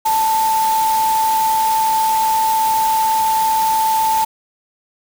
sine tone in noise, 884 Hz, A5, 8 cents sharp, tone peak -13 dBFS, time 0.05-4.25 s, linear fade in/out 10 ms, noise white, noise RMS -26 dBFS, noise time 0.05-4.25 s, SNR +10 dB, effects none

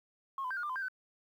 sine tone with pitch steps, 1083 / 1010 / 1571 / 1430 / 1192 / 1023 / 1589 / 1513 Hz, C#6 / B5 / G6 / F6 / D6 / C6 / G6 / F#6, -41 / +39 / +3 / +41 / +25 / -39 / +23 / +38 cents, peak -33 dBFS, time 0.38-0.884 s, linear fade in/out 2 ms, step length 63 ms, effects tanh soft clip ceiling -30 dBFS + 11-bit

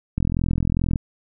click train, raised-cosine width 5 ms, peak -9 dBFS, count 34, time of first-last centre 0.18-0.958 s, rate 42.4 Hz, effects none

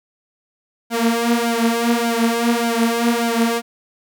sawtooth tone with flanger, 233.1 Hz, A#3, in tune, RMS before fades -18 dBFS, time 0.9-3.62 s, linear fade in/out 50 ms, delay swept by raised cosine 1.3 to 6.2 ms, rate 1.7 Hz, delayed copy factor +0.8, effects none

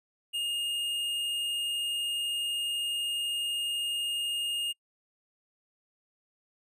triangle tone with hard clipping, 2838 Hz, F7, 27 cents sharp, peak -31 dBFS, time 0.33-4.73 s, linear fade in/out 20 ms, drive 13 dB, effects noise-tail reverb RT60 0.1 s tail -24 dB re dry + resampled to 32000 Hz

